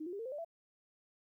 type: tone with pitch steps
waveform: sine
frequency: 311.1 / 353.3 / 401.1 / 455.5 / 517.2 / 587.3 / 666.9 Hz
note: D#4 / F4 / G4 / A#4 / C5 / D5 / E5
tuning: 0 / +20 / +40 / -40 / -20 / 0 / +20 cents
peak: -39 dBFS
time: 0-0.448 s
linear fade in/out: 10 ms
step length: 64 ms
effects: 13-bit